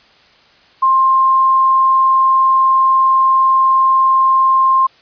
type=tone; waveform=sine; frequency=1057 Hz; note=C6; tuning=17 cents sharp; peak=-8 dBFS; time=0.82-4.87 s; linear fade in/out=10 ms; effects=white hiss -48 dBFS RMS until 5.01 s + resampled to 11025 Hz